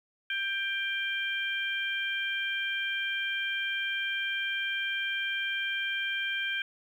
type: harmonic tone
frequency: 790 Hz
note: G5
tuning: 13 cents sharp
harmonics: 2 / 3 / 4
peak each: -32 / -34 / -35 dBFS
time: 0.3-6.62 s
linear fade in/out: 2 ms
effects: 10-bit